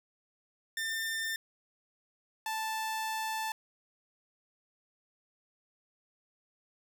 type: tone pair in turn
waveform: sawtooth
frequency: 1797 / 880 Hz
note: A6 / A5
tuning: +36 / 0 cents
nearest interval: octave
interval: 1236 cents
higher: first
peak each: -29 / -29 dBFS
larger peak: neither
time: 0.77-1.36 / 2.46-3.52 s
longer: second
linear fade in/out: 2 ms
effects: none